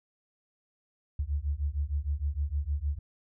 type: beating tone pair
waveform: sine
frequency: 69.3 / 75.8 Hz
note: C#2 / D#2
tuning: 0 / -45 cents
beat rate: 6.5 Hz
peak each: -31 dBFS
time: 1.19-2.99 s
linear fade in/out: 5 ms
effects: none